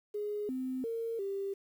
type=tone with pitch steps; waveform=sine; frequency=415.9 / 258.4 / 458 / 394.2 Hz; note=G#4 / C4 / A#4 / G4; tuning=+2 / -21 / -31 / +10 cents; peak=-33 dBFS; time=0.14-1.54 s; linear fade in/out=10 ms; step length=350 ms; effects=10-bit